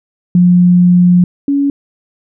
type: tone pair in turn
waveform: sine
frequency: 177.9 / 281.2 Hz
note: F3 / C#4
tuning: +32 / +25 cents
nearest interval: minor sixth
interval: 793 cents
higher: second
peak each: -4 / -9 dBFS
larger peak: first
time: 0.35-1.24 / 1.48-1.7 s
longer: first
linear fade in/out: 2 ms
effects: none